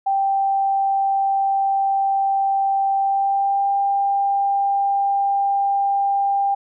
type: tone with pitch glide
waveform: sine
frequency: 784 to 795.4 Hz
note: G5 to G5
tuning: 0 to +25 cents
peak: -16 dBFS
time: 0.06-6.55 s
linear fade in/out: 10 ms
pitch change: +25 cents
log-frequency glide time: 2.98-3.7 s
effects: none